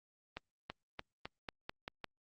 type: accelerating click train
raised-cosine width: 0.3 ms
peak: -25 dBFS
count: 8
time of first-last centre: 0.37-2.043 s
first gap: 330 ms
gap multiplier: 0.89
effects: Opus 32 kbps